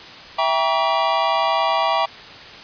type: chord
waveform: square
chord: E diminished seventh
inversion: none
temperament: just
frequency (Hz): 659.3 / 791.1 / 949.3 / 1139.2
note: E5 / G5 / Bb5 / Db6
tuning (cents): 0 / +16 / +31 / +47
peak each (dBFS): -23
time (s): 0.38-2.06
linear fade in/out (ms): 10
effects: white hiss -38 dBFS RMS until 2.63 s + resampled to 11025 Hz